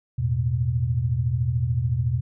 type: chord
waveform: sine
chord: E suspended fourth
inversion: none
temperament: just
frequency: 82.41 / 109.88 / 123.61 Hz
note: E2 / A2 / B2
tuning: 0 / -2 / +2 cents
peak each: -28 / -27 / -22 dBFS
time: 0.18-2.21 s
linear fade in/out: 10 ms
effects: none